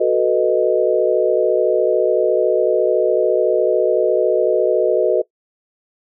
sine chord, B dominant seventh, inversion second, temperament equal, 370 / 440 / 493.9 / 622.3 Hz, F#4 / A4 / B4 / D#5, 0 / 0 / 0 / 0 cents, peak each -18 dBFS, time 0-5.22 s, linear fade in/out 10 ms, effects noise-tail reverb RT60 0.1 s tail -20 dB re dry

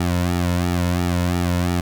sawtooth tone with flanger, 88.2 Hz, F2, 18 cents sharp, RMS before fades -20 dBFS, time 0-1.81 s, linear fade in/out 5 ms, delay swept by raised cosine 1.9 to 2.57 ms, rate 2.9 Hz, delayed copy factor -0.9, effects none

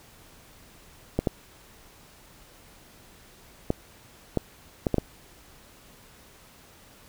clicks, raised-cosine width 2 ms, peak -9 dBFS, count 7, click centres 1.19 / 1.272 / 3.704 / 4.373 / 4.868 / 4.943 / 4.983 s, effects pink hiss -53 dBFS RMS until 7.08 s

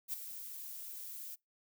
violet noise with ADSR envelope, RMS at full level -36 dBFS, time 0.08-1.36 s, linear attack 51 ms, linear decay 13 ms, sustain -10 dB, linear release 19 ms, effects noise-tail reverb RT60 0.2 s tail -26 dB re dry

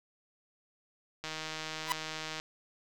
click train, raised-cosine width 0.2 ms, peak -21 dBFS, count 183, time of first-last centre 1.24-2.399 s, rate 157 Hz
sawtooth tone with exponential growth, 991 Hz, B5, 6 cents sharp, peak -20 dBFS, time 1.84-1.92 s, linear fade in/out 0 ms, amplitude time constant 16 ms
effects none

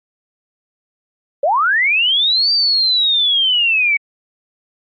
sine linear two-way sweep, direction up then down, 523 to 4699 to 2233 Hz, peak -11 dBFS, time 1.43-3.97 s, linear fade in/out 5 ms, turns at 2.52 s, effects MP3 32 kbps

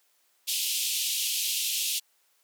pink band-pass noise, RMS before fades -29 dBFS, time 0.47-2 s, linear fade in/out 20 ms, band 2700 to 16000 Hz, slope 48 dB/octave, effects white hiss -68 dBFS RMS until 2.43 s + high-pass 400 Hz 12 dB/octave

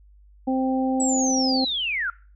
harmonic tone, 261.6 Hz, C4, in tune, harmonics 1 / 2 / 3, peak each -21 / -29 / -28 dBFS, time 0.47-1.65 s, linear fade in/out 10 ms
sine linear sweep, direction down, 7902 to 1332 Hz, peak -23 dBFS, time 1-2.1 s, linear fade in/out 2 ms
effects noise-tail reverb RT60 0.4 s tail -22 dB re dry + added 50 Hz sine -49 dBFS peak until 2.35 s

